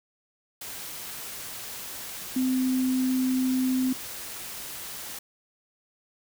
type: tone in noise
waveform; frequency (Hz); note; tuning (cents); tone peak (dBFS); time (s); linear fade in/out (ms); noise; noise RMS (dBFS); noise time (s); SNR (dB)
sine; 257.6; C4; -27; -22; 2.36-3.93; 5; white; -38; 0.61-5.19; +13
effects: none

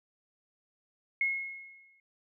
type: tone with exponential decay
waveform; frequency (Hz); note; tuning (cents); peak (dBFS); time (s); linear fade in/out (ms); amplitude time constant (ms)
sine; 2167; C#7; -40; -24; 1.21-2; 2; 170
effects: none

